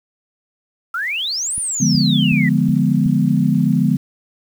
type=exponential two-way sweep; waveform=sine; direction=up then down; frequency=1313 to 9900 to 1894 Hz; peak=-19 dBFS; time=0.94-2.49 s; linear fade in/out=5 ms; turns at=1.57 s
type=click train; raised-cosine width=5 ms; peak=-21 dBFS; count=5; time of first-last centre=1.58-3.061 s; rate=2.7 Hz
type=chord; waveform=sine; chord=D diminished seventh; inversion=none; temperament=equal; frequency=146.83 / 174.61 / 207.7 / 246.9 Hz; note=D3 / F3 / Ab3 / Cb4; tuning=0 / 0 / 0 / 0 cents; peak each=-18 dBFS; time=1.8-3.97 s; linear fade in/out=10 ms
effects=7-bit